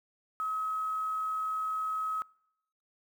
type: tone with quantisation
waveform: sine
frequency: 1278 Hz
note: D#6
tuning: 46 cents sharp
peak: -30 dBFS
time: 0.4-2.22 s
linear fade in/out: 0 ms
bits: 9
effects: noise-tail reverb RT60 0.8 s tail -26 dB re dry